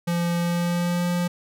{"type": "tone with pitch glide", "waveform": "square", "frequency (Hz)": [172, 175.51], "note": ["F3", "F3"], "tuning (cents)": [-26, 9], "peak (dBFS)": -22, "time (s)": [0.07, 1.28], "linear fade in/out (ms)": 10, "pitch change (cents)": 35, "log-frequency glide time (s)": [0.38, 1.05], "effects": []}